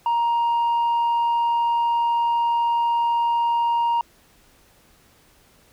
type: tone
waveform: sine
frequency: 938 Hz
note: A#5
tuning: 11 cents sharp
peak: -15 dBFS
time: 0.06-4.01 s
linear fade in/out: 2 ms
effects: tanh soft clip ceiling -17 dBFS + pink hiss -56 dBFS RMS until 5.72 s